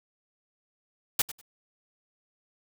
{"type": "noise with echo", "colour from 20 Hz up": "white", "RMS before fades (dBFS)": -23, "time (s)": [1.19, 1.22], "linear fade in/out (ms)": 5, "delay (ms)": 97, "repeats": 2, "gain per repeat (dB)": -15, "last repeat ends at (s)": 1.414, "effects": []}